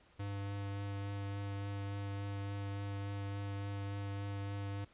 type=tone with vibrato; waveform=square; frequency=100 Hz; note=G2; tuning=35 cents sharp; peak=-39 dBFS; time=0.19-4.85 s; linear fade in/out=10 ms; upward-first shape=triangle; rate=3.5 Hz; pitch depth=11 cents each way; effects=pink hiss -66 dBFS RMS until 4.93 s + resampled to 8000 Hz